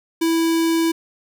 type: tone with notch filter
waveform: square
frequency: 329.1 Hz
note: E4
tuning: 3 cents flat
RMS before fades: -18 dBFS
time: 0.21-0.92 s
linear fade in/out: 10 ms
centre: 1300 Hz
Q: 1.6
effects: none